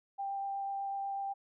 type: tone with vibrato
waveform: sine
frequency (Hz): 790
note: G5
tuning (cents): +13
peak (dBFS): -34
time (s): 0.18-1.34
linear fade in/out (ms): 20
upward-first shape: triangle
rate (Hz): 8.1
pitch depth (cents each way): 9
effects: none